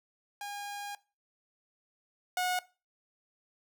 sawtooth tone pair in turn, 814 / 727.9 Hz, G#5 / F#5, -35 / -29 cents, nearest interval major second, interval 194 cents, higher first, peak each -34 / -25 dBFS, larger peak second, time 0.41-0.95 / 2.37-2.59 s, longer first, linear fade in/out 2 ms, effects noise-tail reverb RT60 0.3 s tail -19 dB re dry

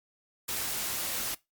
white noise, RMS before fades -33 dBFS, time 0.48-1.35 s, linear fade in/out 10 ms, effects noise-tail reverb RT60 0.2 s tail -21 dB re dry + Opus 48 kbps

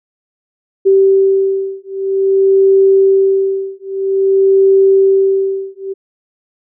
sine beating tone pair, 387.6 / 388.11 Hz, G4 / G4, -20 / -17 cents, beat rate 0.51 Hz, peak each -11 dBFS, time 0.85-5.94 s, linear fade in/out 20 ms, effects none

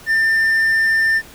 triangle tone, 1793 Hz, A6, 32 cents sharp, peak -11 dBFS, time 0.06-1.22 s, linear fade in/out 50 ms, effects pink hiss -41 dBFS RMS until 1.34 s

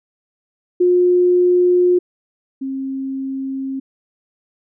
sine tone pair in turn, 357.8 / 268 Hz, F4 / C4, +42 / +42 cents, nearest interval perfect fourth, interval 500 cents, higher first, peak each -10 / -21 dBFS, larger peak first, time 0.8-1.99 / 2.61-3.8 s, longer neither, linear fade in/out 10 ms, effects none

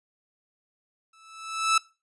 sawtooth tone with exponential growth, 1313 Hz, E6, 7 cents flat, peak -13 dBFS, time 1.13-1.78 s, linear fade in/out 5 ms, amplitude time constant 140 ms, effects noise-tail reverb RT60 0.3 s tail -22 dB re dry + resampled to 24000 Hz

